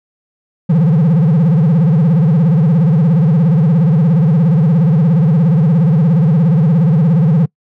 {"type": "tone with vibrato", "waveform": "triangle", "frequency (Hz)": 160.2, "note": "E3", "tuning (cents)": -49, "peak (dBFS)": -5, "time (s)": [0.69, 7.46], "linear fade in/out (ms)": 10, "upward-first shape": "sine", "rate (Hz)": 17, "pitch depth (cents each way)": 220, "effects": ["noise-tail reverb RT60 0.1 s tail -25 dB re dry"]}